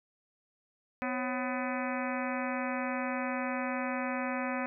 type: harmonic tone with a mistuned harmonic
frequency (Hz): 251.3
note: B3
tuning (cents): +30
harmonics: 1 / 2 / 3 / 4 / 5 / 6 / 7 / 8 / 9 / 10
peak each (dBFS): -35 / -38 / -40 / -41 / -42 / -43 / -43 / -44 / -45 / -45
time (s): 1.02-4.66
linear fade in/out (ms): 0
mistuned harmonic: 2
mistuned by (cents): +140
effects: none